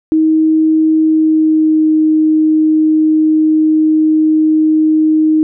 sine tone with pitch glide, 315.6 to 312 Hz, D#4 to D#4, +25 to +5 cents, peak -7 dBFS, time 0.12-5.43 s, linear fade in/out 0 ms, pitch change -20 cents, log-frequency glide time 1-1.9 s, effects none

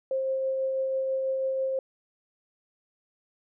sine tone with tremolo, 530 Hz, C5, 22 cents sharp, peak -24 dBFS, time 0.11-1.79 s, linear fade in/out 2 ms, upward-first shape triangle, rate 6.1 Hz, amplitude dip 25%, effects none

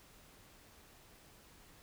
silence, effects pink hiss -61 dBFS RMS until 1.82 s

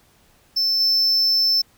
triangle tone with level steps, 5300 Hz, E8, 9 cents sharp, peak -16 / -14 dBFS, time 0.56-1.62 s, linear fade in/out 10 ms, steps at 0.8 s, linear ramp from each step 5 ms, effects pink hiss -57 dBFS RMS until 1.77 s

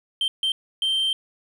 sine tone bursts at uneven times, 3136 Hz, G7, in tune, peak -17 dBFS, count 3, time 0.21-0.28 / 0.43-0.52 / 0.82-1.13 s, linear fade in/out 2 ms, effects tanh soft clip ceiling -19 dBFS + 9-bit

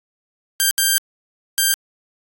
5% pulse tone bursts at uneven times, 1581 Hz, G6, 14 cents sharp, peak -3 dBFS, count 3, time 0.6-0.71 / 0.78-0.98 / 1.58-1.74 s, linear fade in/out 0 ms, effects AAC 48 kbps

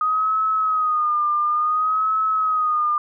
sine tone with vibrato, 1244.5 Hz, D#6, in tune, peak -17 dBFS, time 0.01-2.98 s, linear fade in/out 2 ms, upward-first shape sine, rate 0.57 Hz, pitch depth 66 cents each way, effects none

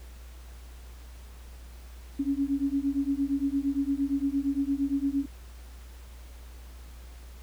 sine beating tone pair, 273.8 / 282.5 Hz, C#4 / C#4, -21 / +33 cents, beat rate 8.7 Hz, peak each -28 dBFS, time 2.19-5.26 s, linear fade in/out 10 ms, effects added 60 Hz sine -43 dBFS peak until 7.42 s + pink hiss -55 dBFS RMS until 7.42 s

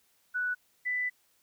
sine tone pair in turn, 1480 / 1990.5 Hz, F#6 / B6, 0 / +13 cents, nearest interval perfect fourth, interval 513 cents, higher second, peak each -28 / -28 dBFS, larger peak neither, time 0.34-0.55 / 0.85-1.1 s, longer second, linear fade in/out 20 ms, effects white hiss -69 dBFS RMS until 1.42 s

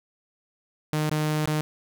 sawtooth tone with dropouts, 153.1 Hz, D#3, 28 cents flat, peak -19 dBFS, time 0.93-1.61 s, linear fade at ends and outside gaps 0 ms, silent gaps 1.095-1.113 / 1.456-1.475 s, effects none

